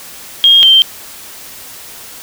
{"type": "tone pair in turn", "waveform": "sine", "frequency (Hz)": [3239, 3141], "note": ["G#7", "G7"], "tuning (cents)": [-44, 3], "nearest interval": "minor second", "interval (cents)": 53, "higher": "first", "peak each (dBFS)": -3, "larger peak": "neither", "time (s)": [[0.44, 0.63], [0.63, 0.82]], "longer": "neither", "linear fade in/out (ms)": 0, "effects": ["white hiss -32 dBFS RMS until 2.22 s"]}